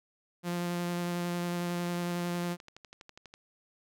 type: tone with vibrato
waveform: sawtooth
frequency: 174.61 Hz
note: F3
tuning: in tune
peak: -27 dBFS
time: 0.43-2.57 s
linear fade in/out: 50 ms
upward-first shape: square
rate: 11 Hz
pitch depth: 8 cents each way
type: click train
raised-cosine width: 0.2 ms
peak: -31 dBFS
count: 21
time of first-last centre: 1.7-3.339 s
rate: 12.2 Hz
effects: none